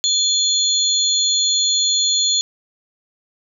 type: tone cluster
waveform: sine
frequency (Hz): 3443 / 4227 / 6750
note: A7 / C8 / G#8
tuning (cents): -38 / +17 / +27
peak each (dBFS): -19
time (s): 0.04-2.41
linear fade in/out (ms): 0
effects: none